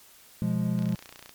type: chord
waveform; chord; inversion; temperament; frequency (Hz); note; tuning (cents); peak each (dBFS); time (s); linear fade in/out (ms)
triangle; F diminished; second; equal; 123.47 / 174.61 / 207.7; Cb3 / F3 / Ab3; 0 / 0 / 0; -28 / -26 / -26; 0.42-0.95; 0
type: click train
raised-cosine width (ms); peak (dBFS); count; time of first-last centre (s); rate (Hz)
0.2; -26; 16; 0.79-1.293; 29.8
effects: white hiss -54 dBFS RMS until 1.34 s + MP3 96 kbps